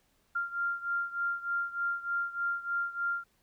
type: beating tone pair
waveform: sine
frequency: 1391 / 1394.3 Hz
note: F6 / F6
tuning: -7 / -3 cents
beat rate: 3.3 Hz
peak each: -32 / -35 dBFS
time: 0.35-3.24 s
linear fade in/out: 10 ms
effects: pink hiss -71 dBFS RMS until 3.42 s